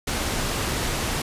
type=low-pass noise; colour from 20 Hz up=pink; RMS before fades=-26 dBFS; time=0.07-1.22 s; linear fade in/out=5 ms; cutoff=11000 Hz; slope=12 dB/octave; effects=resampled to 32000 Hz